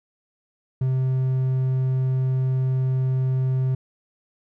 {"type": "tone", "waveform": "triangle", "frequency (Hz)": 130.3, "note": "C3", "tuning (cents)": -7, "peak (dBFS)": -17, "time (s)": [0.81, 3.75], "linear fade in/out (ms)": 5, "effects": []}